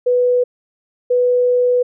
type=tone pair in turn; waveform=sine; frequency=493.9 / 493.9 Hz; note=B4 / B4; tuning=0 / 0 cents; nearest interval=unison; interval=0 cents; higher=neither; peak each=-11 dBFS; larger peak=neither; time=0.06-0.44 / 1.1-1.83 s; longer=second; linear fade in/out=10 ms; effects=none